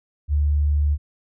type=tone; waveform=sine; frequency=73.42 Hz; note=D2; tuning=in tune; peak=-16 dBFS; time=0.28-0.98 s; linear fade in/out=50 ms; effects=none